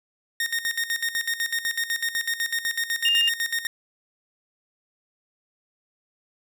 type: tone with tremolo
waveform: sawtooth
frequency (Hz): 1846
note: A#6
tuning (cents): -17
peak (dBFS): -19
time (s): 0.4-3.67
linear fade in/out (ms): 2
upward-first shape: square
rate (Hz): 8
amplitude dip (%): 75
type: tone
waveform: sine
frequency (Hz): 2813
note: F7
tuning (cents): +12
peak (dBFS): -18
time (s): 3.05-3.29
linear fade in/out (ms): 2
effects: none